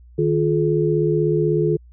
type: tone cluster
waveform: sine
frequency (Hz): 153.6 / 350.7 / 426.9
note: D#3 / F4 / G#4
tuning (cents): -22 / +7 / +48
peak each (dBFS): -20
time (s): 0.18-1.77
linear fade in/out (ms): 10
effects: added 60 Hz sine -43 dBFS peak until 1.92 s